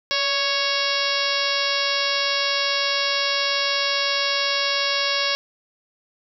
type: harmonic tone with a mistuned harmonic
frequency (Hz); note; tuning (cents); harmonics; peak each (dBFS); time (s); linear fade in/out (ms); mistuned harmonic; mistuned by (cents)
554.4; C#5; 0; 1 / 2 / 3 / 4 / 5 / 6 / 7 / 8 / 9 / 10; -29 / -29 / -29 / -29 / -29 / -29 / -29 / -29 / -29 / -29; 0.11-5.35; 0; 1; +41
effects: none